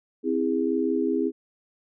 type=chord; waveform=sine; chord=C augmented; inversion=none; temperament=just; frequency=261.6 / 327 / 408.8 Hz; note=C4 / E4 / G#4; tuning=0 / -14 / -27 cents; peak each=-26 dBFS; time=0.23-1.32 s; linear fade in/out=50 ms; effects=none